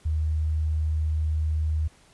sine tone, 77.78 Hz, D#2, in tune, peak -22 dBFS, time 0.05-1.88 s, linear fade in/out 10 ms, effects pink hiss -57 dBFS RMS until 2.13 s + resampled to 24000 Hz

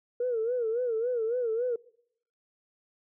sine tone with vibrato, 470.5 Hz, A#4, 16 cents sharp, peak -25 dBFS, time 0.2-1.76 s, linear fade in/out 5 ms, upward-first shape sine, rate 3.6 Hz, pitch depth 120 cents each way, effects noise-tail reverb RT60 0.7 s tail -23 dB re dry + tanh soft clip ceiling -21 dBFS

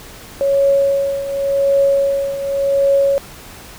sine tone with tremolo, 554.4 Hz, C#5, in tune, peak -9 dBFS, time 0.41-3.18 s, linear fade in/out 0 ms, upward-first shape triangle, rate 0.89 Hz, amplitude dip 75%, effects pink hiss -37 dBFS RMS until 3.78 s

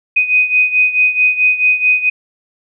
sine beating tone pair, 2497 / 2501.6 Hz, D#7 / D#7, +6 / +9 cents, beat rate 4.6 Hz, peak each -11 / -15 dBFS, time 0.16-2.1 s, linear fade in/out 10 ms, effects none

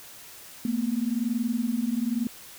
sine tone pair together, 224.7 / 245.7 Hz, A3 / B3, +37 / -9 cents, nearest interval major second, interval 154 cents, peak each -27 dBFS, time 0.65-2.27 s, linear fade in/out 2 ms, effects white hiss -46 dBFS RMS until 2.58 s

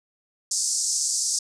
white band-pass noise, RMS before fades -25 dBFS, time 0.51-1.39 s, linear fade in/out 5 ms, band 5000 to 8600 Hz, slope 48 dB/octave, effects none

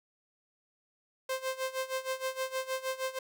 sawtooth tone with tremolo, 523.3 Hz, C5, in tune, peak -26 dBFS, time 1.29-3.19 s, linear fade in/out 5 ms, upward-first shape sine, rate 6.4 Hz, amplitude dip 85%, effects none

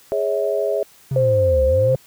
sine chord, C# minor, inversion second, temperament equal with one note detuned, 415.3 / 554.4 / 646.8 Hz, G#4 / C#5 / E5, 0 / 0 / -33 cents, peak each -22 dBFS, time 0.12-0.83 s, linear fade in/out 0 ms
triangle linear two-way sweep, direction down then up, 137.6 to 66 to 137.6 Hz, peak -17 dBFS, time 1.11-1.96 s, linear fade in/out 5 ms, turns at 1.65 s
sine tone, 523.3 Hz, C5, in tune, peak -14 dBFS, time 1.16-1.95 s, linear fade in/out 2 ms
effects white hiss -50 dBFS RMS until 2.06 s

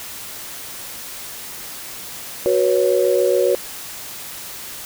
sine chord, F# suspended fourth, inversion none, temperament equal with one note detuned, 370 / 487.1 / 554.4 Hz, F#4 / B4 / C#5, 0 / -24 / 0 cents, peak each -18 dBFS, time 2.46-3.55 s, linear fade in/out 0 ms, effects white hiss -33 dBFS RMS until 4.85 s

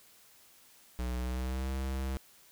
square tone with pitch glide, 61.74 to 66.17 Hz, B1 to C2, 0 to +20 cents, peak -33 dBFS, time 0.99-2.17 s, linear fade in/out 0 ms, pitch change +120 cents, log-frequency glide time 1.18-1.7 s, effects white hiss -60 dBFS RMS until 2.51 s

